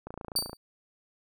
click train, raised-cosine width 1 ms, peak -25 dBFS, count 14, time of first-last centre 0.07-0.531 s, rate 28.2 Hz
sawtooth tone with exponential decay, 4616 Hz, D8, 31 cents flat, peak -19 dBFS, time 0.36-0.57 s, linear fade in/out 2 ms, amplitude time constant 44 ms
effects none

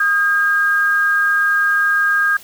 sine tone pair together, 1244 / 1615.4 Hz, D#6 / G#6, -1 / -48 cents, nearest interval perfect fourth, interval 453 cents, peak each -20 / -13 dBFS, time 0-2.37 s, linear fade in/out 5 ms, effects white hiss -41 dBFS RMS until 2.43 s

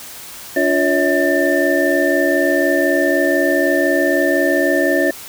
sine tone cluster, 286.2 / 352.1 / 560 / 644 / 1786 Hz, D4 / F4 / C#5 / E5 / A6, -45 / +14 / +18 / -41 / +25 cents, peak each -19 dBFS, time 0.56-5.11 s, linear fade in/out 5 ms, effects white hiss -34 dBFS RMS until 5.28 s

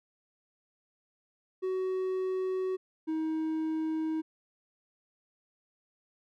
triangle tone pair in turn, 374.4 / 316.8 Hz, F#4 / D#4, +20 / +31 cents, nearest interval minor third, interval 289 cents, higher first, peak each -27 dBFS, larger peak neither, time 1.62-2.77 / 3.07-4.22 s, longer neither, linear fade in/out 20 ms, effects none

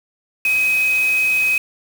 sine tone in noise, 2529 Hz, D#7, 28 cents sharp, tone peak -14 dBFS, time 0.45-1.58 s, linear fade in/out 2 ms, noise white, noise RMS -31 dBFS, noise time 0.45-1.58 s, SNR +14 dB, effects none

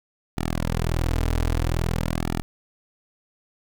sawtooth tone with flanger, 41.2 Hz, E1, in tune, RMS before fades -24 dBFS, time 0.37-2.42 s, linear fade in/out 0 ms, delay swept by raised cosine 1.9 to 5.6 ms, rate 0.51 Hz, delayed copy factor -0.9, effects none

